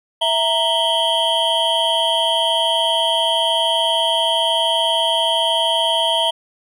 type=tone cluster; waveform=triangle; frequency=659 / 931 / 3059 / 3262 Hz; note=E5 / A#5 / G7 / G#7; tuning=-1 / -2 / -43 / -32 cents; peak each=-19 dBFS; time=0.21-6.31 s; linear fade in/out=10 ms; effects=none